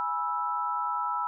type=chord; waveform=sine; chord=E major; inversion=first; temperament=equal with one note detuned; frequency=830.6 / 979.8 / 1318.5 Hz; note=G#5 / B5 / E6; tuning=0 / -14 / 0 cents; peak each=-35 / -31 / -30 dBFS; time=0-1.27 s; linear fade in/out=0 ms; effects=none